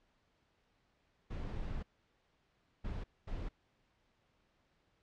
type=noise bursts at uneven times; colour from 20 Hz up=brown; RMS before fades=-40 dBFS; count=3; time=1.3-1.83 / 2.84-3.04 / 3.27-3.49 s; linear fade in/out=10 ms; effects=pink hiss -75 dBFS RMS until 5.02 s + low-pass 4000 Hz 12 dB/octave

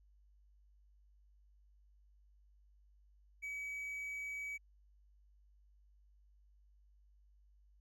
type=tone; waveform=triangle; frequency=2277 Hz; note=C#7; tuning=46 cents sharp; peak=-39 dBFS; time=3.42-4.58 s; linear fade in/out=20 ms; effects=added 50 Hz sine -64 dBFS peak until 7.8 s

